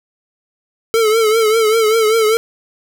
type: tone with vibrato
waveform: square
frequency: 441.6 Hz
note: A4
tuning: 6 cents sharp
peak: -11 dBFS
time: 0.94-2.37 s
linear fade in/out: 0 ms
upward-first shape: triangle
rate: 5.1 Hz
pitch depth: 81 cents each way
effects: 8-bit